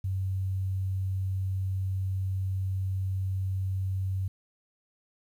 sine tone, 95 Hz, F#2, 46 cents sharp, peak -27 dBFS, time 0.04-4.28 s, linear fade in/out 5 ms, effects 10-bit

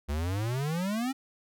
square exponential sweep, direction up, 69.2 to 274.7 Hz, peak -29 dBFS, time 0.08-1.13 s, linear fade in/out 20 ms, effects none

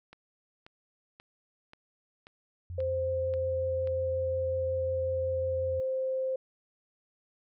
click train, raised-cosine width 0.3 ms, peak -33 dBFS, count 8, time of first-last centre 0.13-3.873 s, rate 1.87 Hz
sine tone with vibrato, 87.31 Hz, F2, in tune, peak -36 dBFS, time 2.7-5.8 s, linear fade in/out 0 ms, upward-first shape triangle, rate 5.5 Hz, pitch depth 37 cents each way
sine tone, 523.3 Hz, C5, in tune, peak -28 dBFS, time 2.78-6.36 s, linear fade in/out 5 ms
effects none

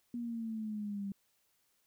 sine exponential sweep, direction down, 241 to 196 Hz, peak -36 dBFS, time 0.14-1.12 s, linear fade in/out 2 ms, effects white hiss -75 dBFS RMS until 1.86 s

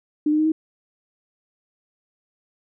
sine tone with pitch steps, 300 / 305.4 / 310.9 / 316.6 Hz, D4 / D#4 / D#4 / D#4, +37 / -32 / -1 / +30 cents, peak -16 dBFS, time 0.26-0.52 s, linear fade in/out 5 ms, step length 65 ms, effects none

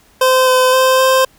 25% pulse tone with pitch steps, 516 / 511 / 519 / 523 Hz, C5 / C5 / C5 / C5, -24 / -41 / -14 / -1 cents, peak -5 dBFS, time 0.21-1.25 s, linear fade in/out 5 ms, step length 260 ms, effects pink hiss -50 dBFS RMS until 1.38 s

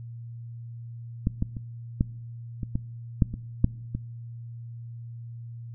clicks, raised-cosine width 5 ms, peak -10 / -12 / -22 / -9 / -18 / -14 / -6 / -19 / -6 / -17 dBFS, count 10, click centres 1.271 / 1.424 / 1.568 / 2.009 / 2.632 / 2.755 / 3.222 / 3.34 / 3.644 / 3.95 s, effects noise-tail reverb RT60 0.9 s tail -23 dB re dry + added 117 Hz sine -37 dBFS peak until 5.74 s

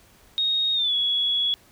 sine tone with pitch glide, 3735 to 3366 Hz, A#7 to G#7, +3 to +23 cents, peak -20 dBFS, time 0.38-1.54 s, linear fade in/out 0 ms, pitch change -180 cents, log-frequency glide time 0.74-0.94 s, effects pink hiss -55 dBFS RMS until 1.71 s

